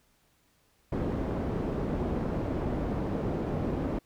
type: low-pass noise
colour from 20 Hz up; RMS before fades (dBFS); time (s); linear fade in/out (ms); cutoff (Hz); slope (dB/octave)
white; -31; 0.92-3.99; 5; 370; 12
effects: pink hiss -68 dBFS RMS until 4.05 s